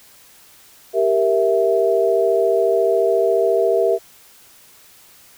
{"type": "chord", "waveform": "sine", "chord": "E diminished", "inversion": "first", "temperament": "equal", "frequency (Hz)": [392, 466.2, 659.3], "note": ["G4", "Bb4", "E5"], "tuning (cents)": [0, 0, 0], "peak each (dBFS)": -18, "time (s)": [0.93, 3.99], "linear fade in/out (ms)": 50, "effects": ["white hiss -48 dBFS RMS until 5.37 s"]}